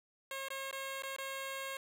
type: tone with dropouts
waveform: 10% pulse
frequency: 540 Hz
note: C#5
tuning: 45 cents flat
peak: -31 dBFS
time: 0.31-1.77 s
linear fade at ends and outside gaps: 2 ms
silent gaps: 0.485-0.503 / 0.712-0.727 / 1.023-1.034 / 1.164-1.184 s
effects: none